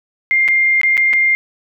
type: tone with dropouts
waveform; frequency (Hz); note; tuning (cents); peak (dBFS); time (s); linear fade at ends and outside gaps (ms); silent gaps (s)
sine; 2109; C7; +13; -10; 0.31-1.35; 0; 0.479-0.485 / 0.814-0.833 / 0.97-0.977 / 1.131-1.135
effects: none